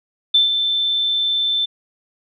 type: tone with ADSR envelope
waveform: sine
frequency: 3541 Hz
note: A7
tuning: 10 cents sharp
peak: -9 dBFS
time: 0.34-1.66 s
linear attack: 8 ms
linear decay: 140 ms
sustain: -7 dB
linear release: 15 ms
effects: none